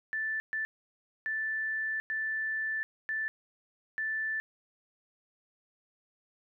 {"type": "tone bursts at uneven times", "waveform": "sine", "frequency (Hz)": 1760, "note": "A6", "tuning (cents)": 0, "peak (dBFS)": -30, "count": 6, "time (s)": [[0.13, 0.4], [0.53, 0.65], [1.26, 2], [2.1, 2.83], [3.09, 3.28], [3.98, 4.4]], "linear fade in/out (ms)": 0, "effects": []}